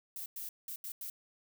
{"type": "noise bursts at uneven times", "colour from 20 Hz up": "violet", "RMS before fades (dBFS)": -42, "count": 5, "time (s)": [[0.16, 0.26], [0.36, 0.49], [0.68, 0.76], [0.84, 0.92], [1.01, 1.1]], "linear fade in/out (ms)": 2, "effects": []}